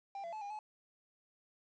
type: tone with pitch steps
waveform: triangle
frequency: 792 / 677 / 864 / 810 / 853 Hz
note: G5 / E5 / A5 / G#5 / G#5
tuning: +18 / +46 / -32 / -43 / +46 cents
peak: -39 dBFS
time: 0.15-0.59 s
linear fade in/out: 2 ms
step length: 88 ms
effects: resampled to 16000 Hz + 11-bit